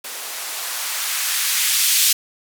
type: noise with band-pass filter sweep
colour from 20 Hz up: violet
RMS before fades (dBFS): -21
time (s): 0.04-2.13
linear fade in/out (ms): 5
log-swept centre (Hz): 420 to 3200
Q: 0.88
effects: none

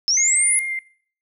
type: linear sweep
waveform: sine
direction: up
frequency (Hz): 5190 to 10548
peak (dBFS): -15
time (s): 0.08-0.59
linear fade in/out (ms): 0
type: tone with vibrato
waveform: sine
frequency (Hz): 2107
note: C7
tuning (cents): +12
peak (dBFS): -23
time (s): 0.17-0.79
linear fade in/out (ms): 2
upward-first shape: sine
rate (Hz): 4.7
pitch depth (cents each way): 12
effects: noise-tail reverb RT60 0.5 s tail -20 dB re dry

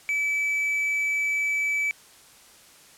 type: tone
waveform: triangle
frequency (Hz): 2302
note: D7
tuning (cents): -35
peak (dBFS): -21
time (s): 0.09-1.91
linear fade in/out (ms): 0
effects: white hiss -52 dBFS RMS until 2.97 s + low-pass 11000 Hz 12 dB/octave

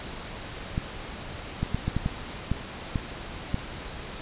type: clicks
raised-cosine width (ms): 5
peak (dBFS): -13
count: 9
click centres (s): 0.779 / 1.63 / 1.746 / 1.88 / 1.966 / 2.061 / 2.516 / 2.958 / 3.544
effects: pink hiss -38 dBFS RMS until 4.21 s + resampled to 8000 Hz

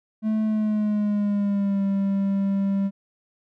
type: tone with pitch glide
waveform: triangle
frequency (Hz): 217.1 to 196.79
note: A3 to G3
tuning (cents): -23 to +7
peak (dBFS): -18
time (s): 0.22-2.91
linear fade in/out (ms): 50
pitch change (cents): -170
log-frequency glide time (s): 0.44-1.83
effects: none

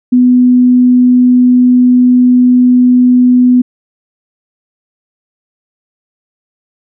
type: tone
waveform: sine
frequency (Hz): 248.9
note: B3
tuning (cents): +14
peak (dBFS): -3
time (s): 0.12-3.62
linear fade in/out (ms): 10
effects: none

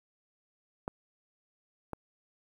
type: clicks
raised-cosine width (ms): 1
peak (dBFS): -20 / -22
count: 2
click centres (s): 0.879 / 1.933
effects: 9-bit

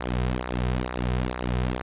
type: tone with flanger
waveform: sawtooth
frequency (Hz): 62.1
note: B1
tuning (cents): +10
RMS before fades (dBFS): -27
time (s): 0-1.82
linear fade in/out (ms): 5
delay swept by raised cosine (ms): 0.29 to 3.59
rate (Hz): 2.2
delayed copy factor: -0.75
effects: resampled to 8000 Hz

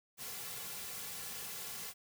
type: noise with comb filter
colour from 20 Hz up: white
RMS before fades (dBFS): -44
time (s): 0.17-1.94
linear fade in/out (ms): 50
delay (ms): 3.2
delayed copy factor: -0.85
effects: none

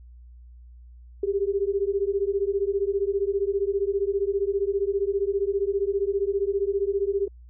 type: beating tone pair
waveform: sine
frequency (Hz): 390.1 / 405.1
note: G4 / G#4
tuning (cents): -8 / -43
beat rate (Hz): 15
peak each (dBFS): -25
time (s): 1.23-7.28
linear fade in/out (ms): 5
effects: added 60 Hz sine -44 dBFS peak until 7.49 s

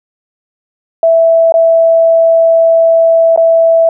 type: tone with dropouts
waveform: sine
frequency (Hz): 659.3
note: E5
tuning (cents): 0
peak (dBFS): -4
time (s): 1.03-3.89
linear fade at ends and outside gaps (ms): 2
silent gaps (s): 1.522-1.54 / 3.362-3.375
effects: none

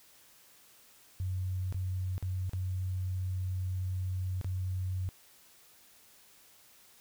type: tone with dropouts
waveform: sine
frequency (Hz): 92.7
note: F#2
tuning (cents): +4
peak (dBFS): -31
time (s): 1.2-5.09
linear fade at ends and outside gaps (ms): 0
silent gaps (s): 1.725-1.745 / 2.18-2.226 / 2.495-2.534 / 4.413-4.445
effects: white hiss -60 dBFS RMS until 7 s

